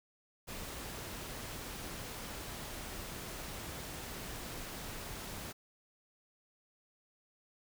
pink noise, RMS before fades -44 dBFS, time 0.47-5.53 s, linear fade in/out 20 ms, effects none

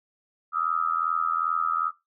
sine tone with amplitude modulation, 1271 Hz, D#6, 36 cents sharp, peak -18 dBFS, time 0.52-1.92 s, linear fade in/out 50 ms, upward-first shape sine, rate 82.5 Hz, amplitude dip 100%, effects noise-tail reverb RT60 0.2 s tail -19 dB re dry

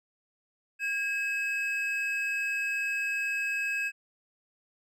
triangle tone pair together, 1629.6 / 2572 Hz, G#6 / E7, -33 / -43 cents, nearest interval minor sixth, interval 790 cents, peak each -31 / -28 dBFS, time 0.79-3.92 s, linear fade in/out 50 ms, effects none

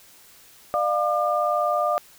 sine tone cluster, 601 / 701 / 1201 Hz, D5 / F5 / D6, +40 / +6 / +38 cents, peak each -24 dBFS, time 0.74-1.98 s, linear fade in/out 0 ms, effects white hiss -51 dBFS RMS until 2.18 s

